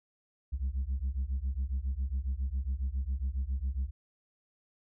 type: beating tone pair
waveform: sine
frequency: 62.7 / 70 Hz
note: B1 / C#2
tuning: +27 / +18 cents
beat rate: 7.3 Hz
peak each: -31 dBFS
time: 0.52-3.91 s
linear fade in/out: 20 ms
effects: tanh soft clip ceiling -27 dBFS